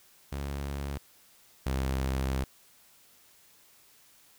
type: tone pair in turn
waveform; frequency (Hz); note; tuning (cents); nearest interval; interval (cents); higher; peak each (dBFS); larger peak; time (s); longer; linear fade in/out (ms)
sawtooth; 70 / 66.23; C#2 / C2; +18 / +22; minor second; 96; first; -29 / -24; second; 0.32-0.98 / 1.66-2.44; second; 5
effects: white hiss -60 dBFS RMS until 4.38 s